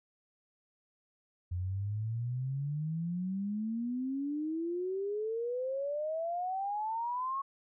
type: exponential sweep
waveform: sine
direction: up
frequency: 87.31 to 1106 Hz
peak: -32 dBFS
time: 1.51-7.42 s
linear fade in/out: 10 ms
effects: none